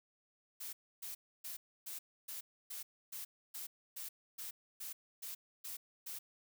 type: noise bursts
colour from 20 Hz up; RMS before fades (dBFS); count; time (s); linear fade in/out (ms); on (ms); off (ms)
blue; -45; 14; 0.6-6.19; 10; 130; 290
effects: none